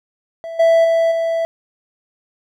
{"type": "tone with level steps", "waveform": "triangle", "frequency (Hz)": 661, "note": "E5", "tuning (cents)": 5, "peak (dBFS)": [-24, -7, -10, -14], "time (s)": [0.44, 1.45], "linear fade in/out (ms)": 0, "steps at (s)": [0.59, 0.84, 1.11], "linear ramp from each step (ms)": 10, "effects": []}